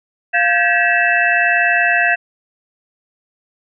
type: tone cluster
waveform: sine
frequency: 697 / 1572 / 1693 / 1922 / 2640 Hz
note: F5 / G6 / G#6 / B6 / E7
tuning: -4 / +4 / +33 / -48 / +2 cents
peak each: -18 dBFS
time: 0.33-2.16 s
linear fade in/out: 20 ms
effects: none